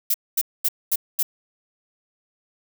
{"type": "noise bursts", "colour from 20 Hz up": "violet", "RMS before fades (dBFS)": -20, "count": 5, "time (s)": [0.1, 1.23], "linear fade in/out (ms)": 5, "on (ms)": 42, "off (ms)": 230, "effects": []}